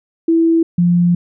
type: tone pair in turn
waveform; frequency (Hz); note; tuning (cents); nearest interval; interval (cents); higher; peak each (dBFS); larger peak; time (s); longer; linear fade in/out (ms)
sine; 329.6 / 174.6; E4 / F3; 0 / 0; major seventh; 1100; first; -9; neither; 0.28-0.63 / 0.78-1.15; second; 5
effects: none